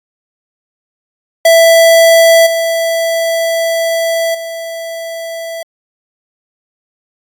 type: tone with level steps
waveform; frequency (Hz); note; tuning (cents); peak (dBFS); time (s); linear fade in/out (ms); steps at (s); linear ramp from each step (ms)
square; 662; E5; +7; -4 / -12 / -21; 1.45-5.63; 5; 2.46 / 4.34; 10
effects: AAC 64 kbps